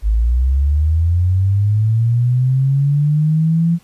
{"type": "linear sweep", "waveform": "sine", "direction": "up", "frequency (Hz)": [50.7, 171], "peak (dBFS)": -11, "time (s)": [0.02, 3.79], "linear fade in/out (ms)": 50, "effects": ["pink hiss -52 dBFS RMS until 3.83 s", "resampled to 32000 Hz"]}